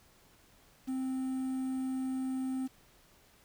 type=tone with quantisation; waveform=triangle; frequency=261.6 Hz; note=C4; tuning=in tune; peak=-30 dBFS; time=0.87-2.68 s; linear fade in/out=20 ms; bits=9; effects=pink hiss -63 dBFS RMS until 3.44 s